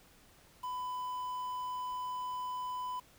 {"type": "tone with quantisation", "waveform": "triangle", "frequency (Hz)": 1000, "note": "B5", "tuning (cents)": 21, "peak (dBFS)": -34, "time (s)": [0.63, 3], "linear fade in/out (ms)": 10, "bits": 9, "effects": ["pink hiss -62 dBFS RMS until 3.18 s"]}